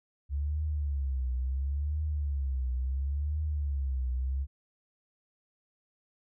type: tone with vibrato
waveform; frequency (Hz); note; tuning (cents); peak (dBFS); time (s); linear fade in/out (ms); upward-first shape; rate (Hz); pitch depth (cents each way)
sine; 69.3; C#2; 0; -28; 0.29-4.47; 50; triangle; 0.72; 190
effects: none